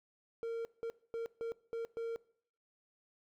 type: tone bursts at uneven times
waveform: triangle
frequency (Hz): 459.9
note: A#4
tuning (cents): -23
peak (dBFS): -34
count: 6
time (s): 0.43-0.65 / 0.83-0.9 / 1.14-1.26 / 1.41-1.52 / 1.73-1.85 / 1.97-2.16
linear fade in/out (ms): 0
effects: noise-tail reverb RT60 0.6 s tail -21 dB re dry